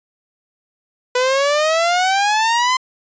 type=exponential sweep; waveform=sawtooth; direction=up; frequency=493.9 to 1038 Hz; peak=-10 dBFS; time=1.15-2.77 s; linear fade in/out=5 ms; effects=resampled to 16000 Hz